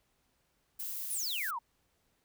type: noise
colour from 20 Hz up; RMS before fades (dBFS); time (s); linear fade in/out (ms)
violet; -39; 0.79-1.51; 10
type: exponential sweep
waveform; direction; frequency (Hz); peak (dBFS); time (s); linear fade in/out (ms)
sine; down; 11175 to 880; -34; 1.1-1.59; 10
effects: pink hiss -75 dBFS RMS until 2.24 s